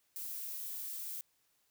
violet noise, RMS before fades -42 dBFS, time 0.16-1.21 s, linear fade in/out 0 ms, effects white hiss -75 dBFS RMS until 1.7 s

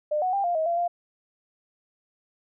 sine tone with pitch steps, 602 / 738 / 794 / 699 / 635 / 684 / 697 Hz, D5 / F#5 / G5 / F5 / D#5 / F5 / F5, +43 / -5 / +22 / +1 / +35 / -36 / -4 cents, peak -22 dBFS, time 0.11-0.88 s, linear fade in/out 10 ms, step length 110 ms, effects none

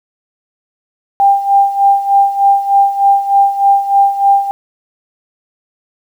sine tone with tremolo, 795 Hz, G5, 24 cents sharp, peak -4 dBFS, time 1.2-4.51 s, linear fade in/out 0 ms, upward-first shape sine, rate 3.3 Hz, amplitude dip 75%, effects 7-bit

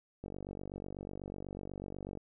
click train, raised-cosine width 2 ms, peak -29 dBFS, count 94, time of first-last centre 0.24-2.173 s, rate 48.1 Hz, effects none

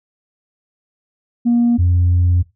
sine tone pair in turn, 237.6 / 88.28 Hz, A#3 / F2, +33 / +19 cents, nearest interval octave + perfect fourth, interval 1714 cents, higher first, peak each -9 dBFS, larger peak neither, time 1.45-1.78 / 1.78-2.43 s, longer second, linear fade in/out 20 ms, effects noise-tail reverb RT60 0.2 s tail -18 dB re dry + tanh soft clip ceiling -8 dBFS

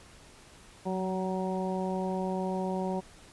harmonic tone with a mistuned harmonic, 187.7 Hz, F#3, 25 cents sharp, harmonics 1 / 2 / 3 / 4 / 5, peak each -32 / -35 / -37 / -38 / -39 dBFS, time 0.85-3.01 s, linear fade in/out 20 ms, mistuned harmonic 1, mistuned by -19 cents, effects pink hiss -54 dBFS RMS until 3.32 s + resampled to 24000 Hz

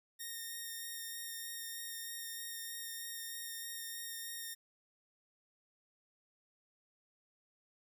5% pulse tone with vibrato, 1844 Hz, A#6, 19 cents flat, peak -32 dBFS, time 0.19-4.55 s, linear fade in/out 20 ms, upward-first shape sine, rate 3.2 Hz, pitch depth 11 cents each way, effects none

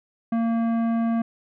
sine tone with tanh clipping, 229.5 Hz, A#3, 27 cents flat, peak -22 dBFS, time 0.32-1.22 s, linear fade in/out 5 ms, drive 13 dB, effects none

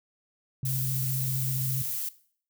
sine tone with vibrato, 130.8 Hz, C3, in tune, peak -28 dBFS, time 0.63-1.82 s, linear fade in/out 2 ms, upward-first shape sine, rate 15 Hz, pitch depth 33 cents each way
violet noise, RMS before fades -32 dBFS, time 0.65-2.09 s, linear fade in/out 5 ms
effects noise-tail reverb RT60 0.5 s tail -17 dB re dry

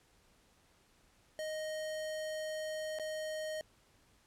square tone with dropouts, 622.3 Hz, D#5, in tune, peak -38 dBFS, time 1.39-3.61 s, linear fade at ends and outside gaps 0 ms, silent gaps 2.987-2.997 s, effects pink hiss -68 dBFS RMS until 4.26 s + low-pass 11000 Hz 12 dB/octave

